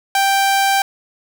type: tone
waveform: sawtooth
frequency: 785 Hz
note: G5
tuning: 2 cents sharp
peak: -9 dBFS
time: 0.15-0.82 s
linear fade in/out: 2 ms
effects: none